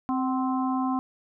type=harmonic tone with a mistuned harmonic; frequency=261.6 Hz; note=C4; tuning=in tune; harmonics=1 / 3 / 4 / 5; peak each=-25 / -31 / -31 / -41 dBFS; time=0.09-0.99 s; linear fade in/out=0 ms; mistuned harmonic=3; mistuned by=-49 cents; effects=none